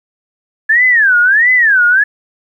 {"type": "tone with vibrato", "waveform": "sine", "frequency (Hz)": 1700, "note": "G#6", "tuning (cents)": 40, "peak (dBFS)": -6, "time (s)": [0.69, 2.04], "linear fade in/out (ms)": 10, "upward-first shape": "sine", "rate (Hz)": 1.5, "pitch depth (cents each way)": 300, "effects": ["8-bit"]}